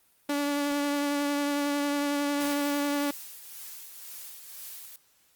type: tone with vibrato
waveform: sawtooth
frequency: 287.3 Hz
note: D4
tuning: 38 cents flat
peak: -22 dBFS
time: 0.29-3.11 s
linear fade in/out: 5 ms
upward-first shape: triangle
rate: 11 Hz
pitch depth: 18 cents each way
type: noise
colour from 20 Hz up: white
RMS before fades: -38 dBFS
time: 2.4-2.54 s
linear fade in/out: 10 ms
type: noise with tremolo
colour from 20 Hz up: blue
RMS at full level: -41 dBFS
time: 2.54-4.96 s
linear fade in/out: 0 ms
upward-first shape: triangle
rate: 2 Hz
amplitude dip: 50%
effects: white hiss -65 dBFS RMS until 5.35 s + Opus 32 kbps